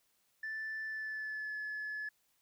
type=tone with pitch glide; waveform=sine; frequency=1760 to 1714.8 Hz; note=A6 to A6; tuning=0 to -45 cents; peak=-36 dBFS; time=0.43-2.09 s; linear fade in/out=5 ms; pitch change=-45 cents; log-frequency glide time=0.85-1.57 s; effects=tanh soft clip ceiling -35 dBFS + white hiss -75 dBFS RMS until 2.41 s